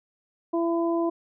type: harmonic tone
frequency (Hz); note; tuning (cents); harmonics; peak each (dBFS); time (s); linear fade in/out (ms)
335.9; E4; +33; 1 / 2 / 3; -23 / -29 / -33; 0.53-1.1; 10
effects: none